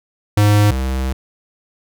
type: tone pair in turn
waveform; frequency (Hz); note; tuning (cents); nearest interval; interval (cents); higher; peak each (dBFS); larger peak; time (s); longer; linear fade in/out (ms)
square; 103.83 / 65.41; G#2 / C2; 0 / 0; minor sixth; 800; first; -10 / -18; first; 0.37-0.71 / 0.71-1.13; second; 5
effects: none